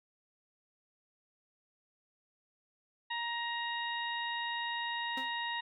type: harmonic tone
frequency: 940 Hz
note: A#5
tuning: 14 cents sharp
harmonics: 1 / 2 / 3 / 4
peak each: -38 / -38 / -43 / -42 dBFS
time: 3.1-5.61 s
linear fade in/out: 10 ms
type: tone with exponential decay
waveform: sawtooth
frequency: 261.6 Hz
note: C4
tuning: in tune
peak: -35 dBFS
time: 5.17-5.35 s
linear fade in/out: 5 ms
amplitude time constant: 38 ms
effects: none